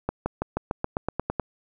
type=accelerating click train; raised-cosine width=1 ms; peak=-11 dBFS; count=11; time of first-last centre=0.09-1.397 s; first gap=170 ms; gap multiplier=0.94; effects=none